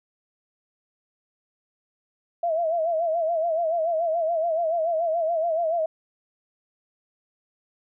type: tone with vibrato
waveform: sine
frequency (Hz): 660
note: E5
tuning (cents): +2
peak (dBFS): -21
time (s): 2.43-5.86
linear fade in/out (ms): 5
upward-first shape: sine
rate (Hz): 7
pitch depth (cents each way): 90
effects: none